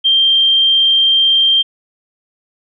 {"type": "tone", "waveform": "sine", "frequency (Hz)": 3169, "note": "G7", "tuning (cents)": 18, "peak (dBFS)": -8, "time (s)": [0.04, 1.63], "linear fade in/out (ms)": 20, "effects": []}